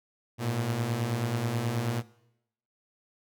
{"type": "beating tone pair", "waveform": "sawtooth", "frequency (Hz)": [110, 119.3], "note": ["A2", "A#2"], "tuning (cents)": [0, 41], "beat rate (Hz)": 9.3, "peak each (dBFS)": [-30, -25], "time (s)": [0.38, 2.03], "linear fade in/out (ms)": 50, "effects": ["noise-tail reverb RT60 0.8 s tail -20 dB re dry"]}